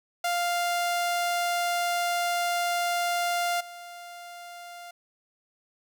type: tone with level steps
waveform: sawtooth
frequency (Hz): 698.5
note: F5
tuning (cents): 0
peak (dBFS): -21 / -37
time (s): 0.24-4.91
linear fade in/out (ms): 5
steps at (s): 3.6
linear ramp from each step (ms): 10
effects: none